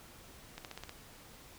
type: accelerating click train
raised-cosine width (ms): 0.2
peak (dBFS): -26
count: 6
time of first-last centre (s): 0.58-0.894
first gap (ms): 68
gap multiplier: 0.96
effects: pink hiss -55 dBFS RMS until 1.58 s